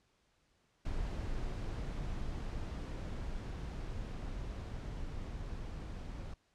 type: noise with level ramp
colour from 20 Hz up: brown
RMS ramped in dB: -38 to -43 dBFS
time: 0.85-6.34 s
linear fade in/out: 5 ms
effects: pink hiss -74 dBFS RMS until 6.54 s + low-pass 7000 Hz 12 dB/octave